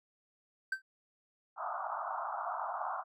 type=tone with exponential decay; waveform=triangle; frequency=1552 Hz; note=G6; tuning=18 cents flat; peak=-26 dBFS; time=0.72-0.82 s; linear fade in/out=5 ms; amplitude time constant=21 ms
type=band-pass noise; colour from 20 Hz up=pink; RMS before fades=-38 dBFS; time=1.56-3.04 s; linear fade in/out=50 ms; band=650 to 1400 Hz; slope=96 dB/octave
effects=none